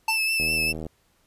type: tone with exponential decay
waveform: square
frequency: 887 Hz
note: A5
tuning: 14 cents sharp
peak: -20 dBFS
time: 0.08-0.2 s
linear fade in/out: 5 ms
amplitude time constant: 26 ms
type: tone with vibrato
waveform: 35% pulse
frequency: 2633 Hz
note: E7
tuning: 3 cents flat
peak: -20 dBFS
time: 0.08-0.73 s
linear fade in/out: 20 ms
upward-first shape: sine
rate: 5 Hz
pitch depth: 23 cents each way
type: click train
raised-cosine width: 2 ms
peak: -21 dBFS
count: 38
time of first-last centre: 0.4-0.866 s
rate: 79.4 Hz
effects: pink hiss -65 dBFS RMS until 1.26 s + resampled to 32000 Hz